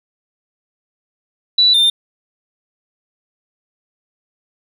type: tone pair in turn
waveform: sine / triangle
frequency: 3951 / 3604 Hz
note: B7 / A7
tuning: 0 / +41 cents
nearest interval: major second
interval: 159 cents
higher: first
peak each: -8 dBFS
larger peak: neither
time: 1.58-1.74 / 1.74-1.9 s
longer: neither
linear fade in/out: 5 ms
effects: none